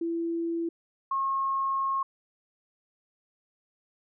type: tone pair in turn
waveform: sine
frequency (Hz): 334.8 / 1082.8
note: E4 / C#6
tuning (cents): +27 / -41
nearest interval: octave + minor sixth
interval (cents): 2032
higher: second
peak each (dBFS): -27 / -25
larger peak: second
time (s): 0.01-0.69 / 1.11-2.03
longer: second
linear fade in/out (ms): 5
effects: none